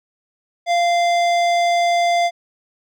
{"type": "tone with hard clipping", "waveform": "sine", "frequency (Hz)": 693, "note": "F5", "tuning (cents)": -14, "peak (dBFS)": -16, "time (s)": [0.66, 2.31], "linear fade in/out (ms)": 50, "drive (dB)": 15, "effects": []}